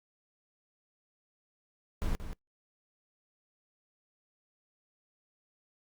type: noise with echo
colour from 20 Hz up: brown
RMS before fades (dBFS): -30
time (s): 2.02-2.15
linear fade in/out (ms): 0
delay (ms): 180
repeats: 1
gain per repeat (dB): -9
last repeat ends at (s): 2.33
effects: noise-tail reverb RT60 0.1 s tail -24 dB re dry + Opus 48 kbps